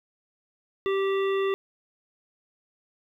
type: harmonic tone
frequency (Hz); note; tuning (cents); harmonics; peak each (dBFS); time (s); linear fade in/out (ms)
390.1; G4; -8; 1 / 3 / 5 / 7 / 9; -23 / -33 / -37 / -40 / -42; 0.86-1.54; 0
effects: 10-bit